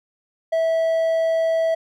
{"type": "tone", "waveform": "triangle", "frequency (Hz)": 653, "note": "E5", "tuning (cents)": -17, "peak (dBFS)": -15, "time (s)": [0.52, 1.75], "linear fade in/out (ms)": 10, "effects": []}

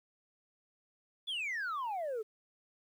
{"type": "exponential sweep", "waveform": "sine", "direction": "down", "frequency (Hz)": [3520, 415.3], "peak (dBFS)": -32, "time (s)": [1.27, 2.23], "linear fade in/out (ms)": 20, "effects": ["tanh soft clip ceiling -33 dBFS", "11-bit"]}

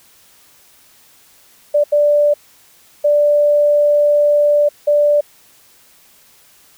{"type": "tone bursts at uneven times", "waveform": "sine", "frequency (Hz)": 587.3, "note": "D5", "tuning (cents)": 0, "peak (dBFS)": -9, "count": 4, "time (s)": [[1.74, 1.84], [1.92, 2.34], [3.04, 4.69], [4.87, 5.21]], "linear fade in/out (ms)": 10, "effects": ["white hiss -49 dBFS RMS until 6.77 s"]}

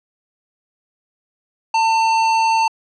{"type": "tone with hard clipping", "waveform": "sine", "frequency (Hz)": 897, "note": "A5", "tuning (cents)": 33, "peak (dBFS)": -15, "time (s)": [1.74, 2.68], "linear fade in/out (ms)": 5, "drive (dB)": 14, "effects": ["low-pass 7000 Hz 12 dB/octave"]}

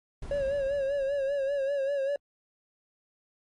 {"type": "noise with exponential decay", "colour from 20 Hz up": "brown", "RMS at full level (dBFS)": -37, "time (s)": [0.22, 2.2], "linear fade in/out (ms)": 5, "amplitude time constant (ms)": 430}
{"type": "tone with vibrato", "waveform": "triangle", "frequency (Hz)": 554.4, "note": "C#5", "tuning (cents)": 0, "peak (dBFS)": -24, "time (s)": [0.31, 2.16], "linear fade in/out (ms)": 2, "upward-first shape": "sine", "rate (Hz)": 5.1, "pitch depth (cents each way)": 62}
{"effects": ["MP3 48 kbps"]}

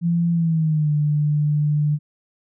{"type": "tone with pitch glide", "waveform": "sine", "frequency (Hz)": [170, 148.85], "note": ["F3", "D3"], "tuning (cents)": [-46, 24], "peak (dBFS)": -16, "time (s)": [0.01, 1.99], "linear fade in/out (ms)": 50, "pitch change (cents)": -230, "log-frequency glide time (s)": [0.32, 0.91], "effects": []}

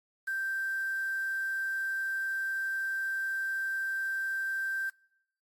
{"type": "tone with quantisation", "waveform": "sine", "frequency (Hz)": 1568, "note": "G6", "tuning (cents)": 0, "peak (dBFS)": -30, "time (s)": [0.27, 4.9], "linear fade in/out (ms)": 10, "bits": 8, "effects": ["noise-tail reverb RT60 0.8 s tail -26 dB re dry", "AAC 64 kbps"]}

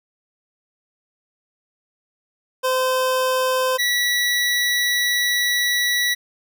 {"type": "tone pair in turn", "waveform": "25% pulse", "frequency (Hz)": [515, 1944.4], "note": ["C5", "B6"], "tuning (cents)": [-28, -28], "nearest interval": "octave + major seventh", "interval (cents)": 2300, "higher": "second", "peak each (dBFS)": -14, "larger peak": "neither", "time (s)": [[2.63, 3.78], [3.78, 6.15]], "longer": "second", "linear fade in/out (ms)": 20, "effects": []}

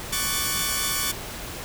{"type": "chord", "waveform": "5% pulse", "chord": "D major seventh", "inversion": "third", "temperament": "equal with one note detuned", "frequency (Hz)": [1108.7, 1174.7, 1498, 1760], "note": ["C#6", "D6", "F#6", "A6"], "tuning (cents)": [0, 0, 21, 0], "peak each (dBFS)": [-16, -18, -18, -20], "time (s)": [0.12, 1.12], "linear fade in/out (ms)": 10, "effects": ["pink hiss -35 dBFS RMS until 1.64 s"]}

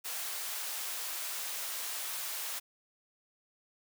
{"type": "high-pass noise", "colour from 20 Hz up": "white", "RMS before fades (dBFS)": -38, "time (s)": [0.04, 2.6], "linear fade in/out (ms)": 20, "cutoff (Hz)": 620, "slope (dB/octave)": 12, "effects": []}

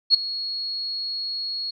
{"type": "tone with ADSR envelope", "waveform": "sine", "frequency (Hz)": 4324, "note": "C#8", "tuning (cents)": -44, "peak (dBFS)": -9, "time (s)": [0.1, 1.71], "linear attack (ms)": 42, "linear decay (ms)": 8, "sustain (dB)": -17, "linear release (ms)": 12, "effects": []}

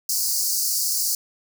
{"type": "high-pass noise", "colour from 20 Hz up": "pink", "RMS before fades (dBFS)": -23, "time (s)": [0.09, 1.15], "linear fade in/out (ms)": 2, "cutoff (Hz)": 4500, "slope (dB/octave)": 96, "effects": []}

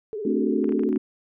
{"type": "tone with vibrato", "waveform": "sine", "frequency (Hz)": 421.6, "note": "G#4", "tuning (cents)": 26, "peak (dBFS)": -28, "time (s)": [0.13, 0.89], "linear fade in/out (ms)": 0, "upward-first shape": "sine", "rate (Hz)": 18, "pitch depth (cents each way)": 94}
{"type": "chord", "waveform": "sine", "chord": "D dominant seventh", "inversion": "second", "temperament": "equal", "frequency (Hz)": [220, 261.6, 293.7, 370], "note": ["A3", "C4", "D4", "F#4"], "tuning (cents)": [0, 0, 0, 0], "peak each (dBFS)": -26, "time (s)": [0.25, 0.98], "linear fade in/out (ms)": 5}
{"type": "clicks", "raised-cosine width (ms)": 0.5, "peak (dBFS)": -27, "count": 7, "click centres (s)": [0.643, 0.692, 0.723, 0.794, 0.835, 0.928, 0.96]}
{"effects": []}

